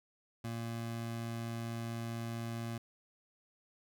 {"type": "tone", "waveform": "25% pulse", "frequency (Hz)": 115.6, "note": "A#2", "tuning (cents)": -14, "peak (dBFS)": -34, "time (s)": [0.44, 2.78], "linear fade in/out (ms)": 5, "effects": []}